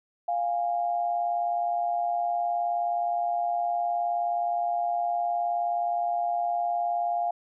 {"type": "tone pair together", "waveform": "sine", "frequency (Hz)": [700, 819.3], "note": ["F5", "G#5"], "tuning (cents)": [4, -24], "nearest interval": "minor third", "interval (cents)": 272, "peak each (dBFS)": [-25, -32], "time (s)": [0.28, 7.31], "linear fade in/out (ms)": 5, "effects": []}